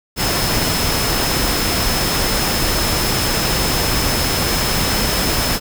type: tone in noise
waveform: sine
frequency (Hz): 5200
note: E8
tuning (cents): -24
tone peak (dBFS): -24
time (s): 0.16-5.6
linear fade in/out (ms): 50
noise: pink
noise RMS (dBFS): -18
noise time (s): 0.16-5.6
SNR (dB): -9
effects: none